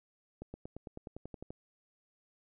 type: accelerating click train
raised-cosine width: 2 ms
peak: -30 dBFS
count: 12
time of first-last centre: 0.42-1.505 s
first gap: 120 ms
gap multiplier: 0.96
effects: none